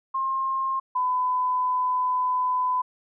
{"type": "tone pair in turn", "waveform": "sine", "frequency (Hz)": [1065, 1005.2], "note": ["C6", "B5"], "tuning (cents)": [30, 30], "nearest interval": "minor second", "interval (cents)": 100, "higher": "first", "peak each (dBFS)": [-23, -21], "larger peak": "second", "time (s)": [[0.14, 0.8], [0.95, 2.82]], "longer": "second", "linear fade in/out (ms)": 10, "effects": []}